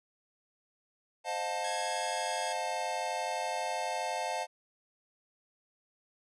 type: chord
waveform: square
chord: F dominant seventh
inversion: second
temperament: equal with one note detuned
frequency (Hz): 523.3 / 622.3 / 714.4 / 880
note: C5 / Eb5 / F5 / A5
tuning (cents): 0 / 0 / +39 / 0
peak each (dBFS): -42 / -40 / -37 / -37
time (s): 1.24-4.47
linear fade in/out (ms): 50
type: tone with pitch glide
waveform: 10% pulse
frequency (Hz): 1661.2 to 1649.7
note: G#6 to G#6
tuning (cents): 0 to -12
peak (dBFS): -30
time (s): 1.64-2.53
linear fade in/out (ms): 5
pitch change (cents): -12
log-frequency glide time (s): 2.07-2.39
effects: resampled to 24000 Hz